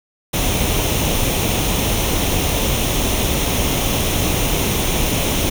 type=noise with comb filter; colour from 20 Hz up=pink; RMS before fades=-18 dBFS; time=0.33-5.5 s; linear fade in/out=10 ms; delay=0.32 ms; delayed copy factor=+0.55; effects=none